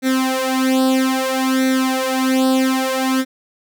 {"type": "tone with flanger", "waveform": "sawtooth", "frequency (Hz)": 261.6, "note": "C4", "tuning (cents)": 0, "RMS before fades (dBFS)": -17, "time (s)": [0.02, 3.25], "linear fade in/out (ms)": 50, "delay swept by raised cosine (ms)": [0.5, 3.6], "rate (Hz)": 0.61, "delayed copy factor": 0.85, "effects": []}